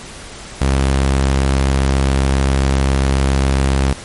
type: tone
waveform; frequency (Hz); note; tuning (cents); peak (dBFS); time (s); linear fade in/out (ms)
sawtooth; 67.4; C#2; -48; -8; 0.61-3.93; 5
effects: pink hiss -33 dBFS RMS until 4.04 s + MP3 48 kbps